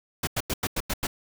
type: noise bursts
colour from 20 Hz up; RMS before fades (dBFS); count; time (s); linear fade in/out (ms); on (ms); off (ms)
pink; -27; 7; 0.23-1.07; 5; 42; 91
effects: none